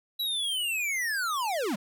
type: linear sweep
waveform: square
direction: down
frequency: 3951 to 173.7 Hz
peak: -28 dBFS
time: 0.19-1.76 s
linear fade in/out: 10 ms
effects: none